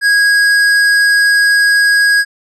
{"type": "tone with tanh clipping", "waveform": "sine", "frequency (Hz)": 1648, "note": "G#6", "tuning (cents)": -14, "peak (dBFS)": -9, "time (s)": [0.01, 2.25], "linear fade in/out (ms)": 50, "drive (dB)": 17, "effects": ["low-pass 10000 Hz 12 dB/octave"]}